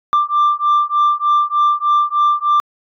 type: beating tone pair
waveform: sine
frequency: 1181 / 1184.3 Hz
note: D6 / D6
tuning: +9 / +14 cents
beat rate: 3.3 Hz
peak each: -13 dBFS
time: 0.13-2.6 s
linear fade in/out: 0 ms
effects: tanh soft clip ceiling -8 dBFS